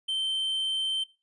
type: tone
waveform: triangle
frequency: 3108 Hz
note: G7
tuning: 16 cents flat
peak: -25 dBFS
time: 0.08-1.04 s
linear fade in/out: 10 ms
effects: noise-tail reverb RT60 0.3 s tail -19 dB re dry + resampled to 24000 Hz